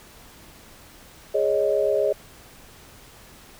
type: chord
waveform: sine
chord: Ab suspended fourth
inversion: none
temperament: equal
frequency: 415.3 / 554.4 / 622.3 Hz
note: Ab4 / Db5 / Eb5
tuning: 0 / 0 / 0 cents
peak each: -23 dBFS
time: 1.34-2.13 s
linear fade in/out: 10 ms
effects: pink hiss -48 dBFS RMS until 3.59 s